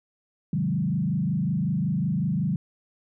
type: tone with frequency modulation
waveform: sine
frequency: 170 Hz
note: F3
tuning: 46 cents flat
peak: -22 dBFS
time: 0.53-2.56 s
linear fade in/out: 2 ms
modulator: 25.4 Hz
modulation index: 1.5
effects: none